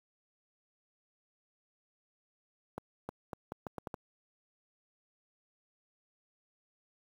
accelerating click train, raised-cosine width 1 ms, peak -24 dBFS, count 8, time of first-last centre 2.78-3.942 s, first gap 310 ms, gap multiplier 0.78, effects high-pass 80 Hz 12 dB/octave + 9-bit

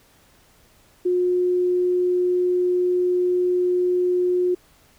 sine tone, 359.8 Hz, F#4, 48 cents flat, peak -17 dBFS, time 1.05-4.55 s, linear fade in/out 10 ms, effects pink hiss -56 dBFS RMS until 4.98 s

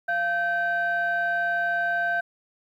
sine tone pair together, 692.6 / 1551 Hz, F5 / G6, -15 / -19 cents, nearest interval octave + major second, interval 1396 cents, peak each -25 / -23 dBFS, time 0.08-2.21 s, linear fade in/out 10 ms, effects tanh soft clip ceiling -17 dBFS + 10-bit

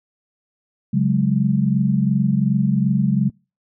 sine chord, C# suspended fourth, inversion none, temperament equal, 138.59 / 185 / 207.7 Hz, C#3 / F#3 / G#3, 0 / 0 / 0 cents, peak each -19 dBFS, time 0.93-3.3 s, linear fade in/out 10 ms, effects noise-tail reverb RT60 0.3 s tail -25 dB re dry

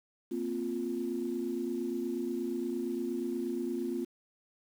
sine chord, Bb suspended second, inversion none, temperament equal, 233.1 / 261.6 / 349.2 Hz, Bb3 / C4 / F4, 0 / 0 / 0 cents, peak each -37 / -36 / -34 dBFS, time 0.31-4.05 s, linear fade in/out 10 ms, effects tanh soft clip ceiling -22 dBFS + 9-bit

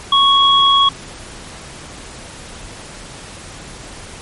sine tone pair together, 1108.7 / 3322 Hz, C#6 / G#7, 0 / 0 cents, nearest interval octave + perfect fifth, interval 1900 cents, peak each -11 dBFS, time 0.12-0.89 s, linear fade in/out 5 ms, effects pink hiss -34 dBFS RMS until 4.21 s + MP3 48 kbps

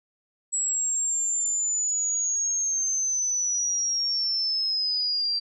sine linear sweep, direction down, 7770 to 4691 Hz, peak -23 dBFS, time 0.52-5.4 s, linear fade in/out 20 ms, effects none

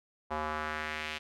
square tone with band-pass filter sweep, 77 Hz, D#2, 17 cents flat, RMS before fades -36 dBFS, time 0.3-1.19 s, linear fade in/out 20 ms, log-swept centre 910 to 2800 Hz, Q 1.8, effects none

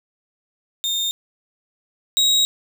35% pulse tone pair in turn, 3647 / 3806 Hz, A#7 / A#7, -39 / +35 cents, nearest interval minor second, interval 74 cents, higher second, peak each -18 / -12 dBFS, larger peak second, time 0.84-1.11 / 2.17-2.45 s, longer second, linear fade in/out 0 ms, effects 9-bit

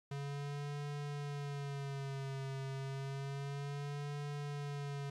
square tone with vibrato, 140 Hz, C#3, 18 cents sharp, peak -40 dBFS, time 0.11-5.1 s, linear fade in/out 5 ms, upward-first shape sine, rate 0.3 Hz, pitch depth 62 cents each way, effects low-pass 7000 Hz 12 dB/octave + 12-bit

